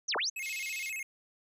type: linear two-way sweep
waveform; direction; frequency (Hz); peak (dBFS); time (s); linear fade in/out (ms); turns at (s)
sine; down then up; 6645 to 329.6 to 6645; -29; 0.08-0.3; 10; 0.16
type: tone with vibrato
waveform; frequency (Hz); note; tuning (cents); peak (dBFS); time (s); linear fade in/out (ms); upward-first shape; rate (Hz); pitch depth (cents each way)
square; 2349; D7; 0; -36; 0.36-1.03; 5; square; 15; 160
type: band-pass noise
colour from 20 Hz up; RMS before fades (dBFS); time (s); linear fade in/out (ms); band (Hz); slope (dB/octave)
pink; -46; 0.41-0.92; 50; 2900 to 6700; 48
effects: none